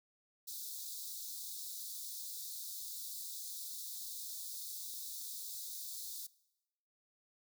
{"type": "high-pass noise", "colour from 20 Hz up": "white", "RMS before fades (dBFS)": -45, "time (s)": [0.47, 6.27], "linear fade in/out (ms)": 10, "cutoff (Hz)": 3600, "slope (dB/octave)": 96, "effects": ["noise-tail reverb RT60 0.9 s tail -21 dB re dry"]}